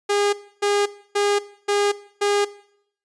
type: tone bursts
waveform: sawtooth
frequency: 407.7 Hz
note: G#4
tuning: 32 cents flat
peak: -14 dBFS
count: 5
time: 0.09-2.45 s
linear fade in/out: 10 ms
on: 240 ms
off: 290 ms
effects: noise-tail reverb RT60 0.7 s tail -19 dB re dry + resampled to 22050 Hz